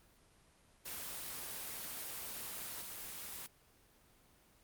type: noise with level steps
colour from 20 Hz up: white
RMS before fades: -44 / -46 dBFS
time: 0.85-3.47 s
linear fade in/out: 10 ms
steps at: 2.81 s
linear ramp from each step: 5 ms
effects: pink hiss -67 dBFS RMS until 4.63 s + Opus 24 kbps